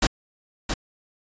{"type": "noise with echo", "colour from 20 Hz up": "pink", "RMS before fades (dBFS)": -19, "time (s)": [0.02, 0.07], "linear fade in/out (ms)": 5, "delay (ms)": 670, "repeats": 1, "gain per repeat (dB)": -6, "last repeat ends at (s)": 0.74, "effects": ["resampled to 16000 Hz"]}